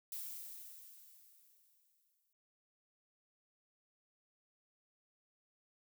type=noise with exponential decay; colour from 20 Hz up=violet; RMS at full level=-43 dBFS; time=0.12-2.33 s; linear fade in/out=1 ms; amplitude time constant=480 ms; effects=noise-tail reverb RT60 0.6 s tail -25 dB re dry

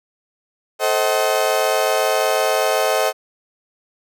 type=chord; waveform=35% pulse; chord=A diminished seventh; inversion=none; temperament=just; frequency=440 / 528 / 633.6 / 760.3 Hz; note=A4 / C5 / Eb5 / Gb5; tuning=0 / +16 / +31 / +47 cents; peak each=-21 / -20 / -18 / -21 dBFS; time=0.79-3.13 s; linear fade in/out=50 ms; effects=none

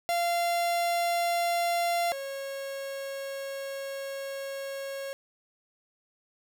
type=tone pair in turn; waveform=45% pulse; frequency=690 / 547.7 Hz; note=F5 / C#5; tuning=-21 / -21 cents; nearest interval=major third; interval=400 cents; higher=first; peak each=-25 / -34 dBFS; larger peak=first; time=0.09-2.12 / 2.12-5.13 s; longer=second; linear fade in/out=0 ms; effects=none

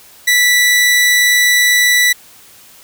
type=tone; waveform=sawtooth; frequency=1967 Hz; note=B6; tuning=7 cents flat; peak=-5 dBFS; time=0.27-2.13 s; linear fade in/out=10 ms; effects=white hiss -42 dBFS RMS until 2.83 s

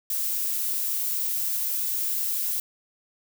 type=noise; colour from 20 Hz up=violet; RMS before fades=-27 dBFS; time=0.1-2.6 s; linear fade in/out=2 ms; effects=none

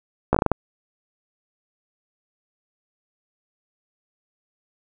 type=slowing click train; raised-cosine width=1 ms; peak=-3 dBFS; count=7; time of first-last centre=0.33-0.517 s; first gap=15 ms; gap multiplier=1.29; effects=none

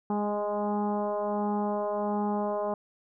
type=tone with frequency modulation; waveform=sine; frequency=207.7 Hz; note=G#3; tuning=in tune; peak=-26 dBFS; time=0.1-2.74 s; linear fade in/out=2 ms; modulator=207 Hz; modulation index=3.8; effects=none

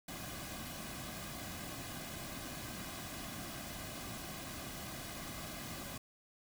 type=noise with comb filter; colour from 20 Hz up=pink; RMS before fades=-45 dBFS; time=0.08-5.98 s; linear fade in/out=5 ms; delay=2.2 ms; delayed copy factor=-0.6; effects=none

